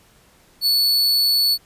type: tone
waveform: 45% pulse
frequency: 4435 Hz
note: C#8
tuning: in tune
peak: -14 dBFS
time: 0.61-1.58 s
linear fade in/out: 50 ms
effects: pink hiss -54 dBFS RMS until 1.65 s + resampled to 32000 Hz